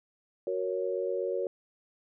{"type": "chord", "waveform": "sine", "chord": "F# major", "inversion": "none", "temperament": "equal", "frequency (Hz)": [370, 466.2, 554.4], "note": ["F#4", "A#4", "C#5"], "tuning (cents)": [0, 0, 0], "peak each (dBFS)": -33, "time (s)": [0.47, 1.47], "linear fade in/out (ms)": 2, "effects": []}